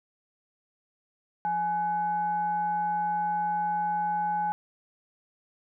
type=tone with frequency modulation; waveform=sine; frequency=840 Hz; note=G#5; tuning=19 cents sharp; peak=-25 dBFS; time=1.45-4.52 s; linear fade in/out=0 ms; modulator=666 Hz; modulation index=0.33; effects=none